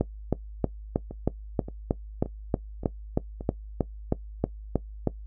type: two click trains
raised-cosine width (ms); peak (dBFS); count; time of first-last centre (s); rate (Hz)
2; -23 / -9; 5 / 17; 1.11-3.409 / 0.01-5.073; 1.74 / 3.16
effects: noise-tail reverb RT60 0.1 s tail -18 dB re dry + added 52 Hz sine -38 dBFS peak until 5.26 s